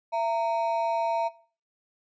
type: ring-modulated tone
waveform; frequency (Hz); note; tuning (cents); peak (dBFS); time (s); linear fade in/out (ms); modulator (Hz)
triangle; 797; G5; +28; -20; 0.12-1.29; 20; 126
effects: noise-tail reverb RT60 0.4 s tail -17 dB re dry + resampled to 16000 Hz